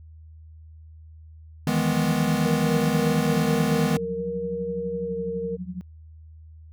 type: chord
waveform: square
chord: E major seventh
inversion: third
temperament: equal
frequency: 155.56 / 164.81 / 207.7 / 246.9 Hz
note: D#3 / E3 / G#3 / B3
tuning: 0 / 0 / 0 / 0 cents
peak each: -27 dBFS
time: 1.67-3.97 s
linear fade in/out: 2 ms
type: tone with tremolo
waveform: sine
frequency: 181.4 Hz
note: F#3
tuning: 34 cents flat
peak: -27 dBFS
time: 1.93-5.81 s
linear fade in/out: 0 ms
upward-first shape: triangle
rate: 12 Hz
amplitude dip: 95%
type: tone with vibrato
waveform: sine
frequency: 466.2 Hz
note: A#4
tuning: in tune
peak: -27 dBFS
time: 2.45-5.57 s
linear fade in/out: 20 ms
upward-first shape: square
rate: 0.57 Hz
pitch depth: 14 cents each way
effects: added 79 Hz sine -43 dBFS peak until 6.72 s